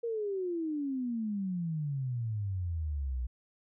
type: exponential sweep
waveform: sine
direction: down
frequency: 475.4 to 59.4 Hz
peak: -31 dBFS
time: 0.03-3.27 s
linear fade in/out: 10 ms
effects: none